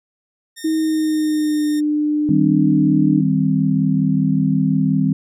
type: tone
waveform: 10% pulse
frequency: 1830 Hz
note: A#6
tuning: 32 cents flat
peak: -24 dBFS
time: 0.56-1.81 s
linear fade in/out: 20 ms
type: tone with pitch glide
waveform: sine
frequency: 317.2 to 299.4 Hz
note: D#4 to D4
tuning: +33 to +33 cents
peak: -15 dBFS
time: 0.64-3.21 s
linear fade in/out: 10 ms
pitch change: -100 cents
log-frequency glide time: 0.77-1.67 s
type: chord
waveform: sine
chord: C minor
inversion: first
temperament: just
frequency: 156.98 / 196.22 / 261.6 Hz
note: Eb3 / G3 / C4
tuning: +16 / +2 / 0 cents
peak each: -18 dBFS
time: 2.29-5.13 s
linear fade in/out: 2 ms
effects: none